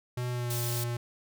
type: tone with pitch glide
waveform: square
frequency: 123.47 to 119.47 Hz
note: B2 to A#2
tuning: 0 to +43 cents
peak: -31 dBFS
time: 0.17-0.97 s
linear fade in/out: 5 ms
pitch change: -57 cents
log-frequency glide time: 0.3-0.57 s
type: high-pass noise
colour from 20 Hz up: white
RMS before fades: -36 dBFS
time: 0.5-0.84 s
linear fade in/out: 5 ms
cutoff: 3000 Hz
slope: 24 dB/octave
effects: none